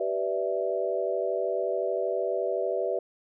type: chord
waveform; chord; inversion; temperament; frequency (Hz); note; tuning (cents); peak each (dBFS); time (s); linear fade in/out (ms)
sine; E minor seventh; first; equal with one note detuned; 385.7 / 493.9 / 587.3 / 659.3; G4 / B4 / D5 / E5; -28 / 0 / 0 / 0; -31; 0-2.99; 5
effects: none